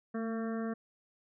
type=harmonic tone with a mistuned harmonic; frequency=226.2 Hz; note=A3; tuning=48 cents sharp; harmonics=1 / 2 / 3 / 5 / 6 / 7 / 8; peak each=-34 / -40 / -44 / -48 / -50 / -51 / -52 dBFS; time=0.14-0.74 s; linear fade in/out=10 ms; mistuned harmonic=1; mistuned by=-20 cents; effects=none